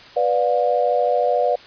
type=chord; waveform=sine; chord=B diminished; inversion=none; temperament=equal with one note detuned; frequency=493.9 / 587.3 / 712.3 Hz; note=B4 / D5 / F5; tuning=0 / 0 / +34 cents; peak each=-20 dBFS; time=0.16-1.56 s; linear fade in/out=10 ms; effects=white hiss -43 dBFS RMS until 1.66 s + resampled to 11025 Hz